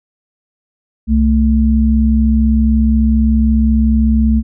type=tone pair together; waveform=sine; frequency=65.41 / 221.4 Hz; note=C2 / A3; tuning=0 / +11 cents; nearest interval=octave + major sixth; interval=2111 cents; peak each=-11 dBFS; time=1.07-4.43 s; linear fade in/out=50 ms; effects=none